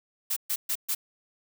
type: noise bursts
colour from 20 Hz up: blue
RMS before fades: -28 dBFS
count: 4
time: 0.3-0.95 s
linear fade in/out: 10 ms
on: 65 ms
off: 130 ms
effects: none